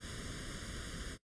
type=noise with comb filter; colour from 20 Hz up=pink; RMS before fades=-44 dBFS; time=0-1.18 s; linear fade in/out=50 ms; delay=0.59 ms; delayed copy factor=+1; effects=noise-tail reverb RT60 0.1 s tail -18 dB re dry + resampled to 22050 Hz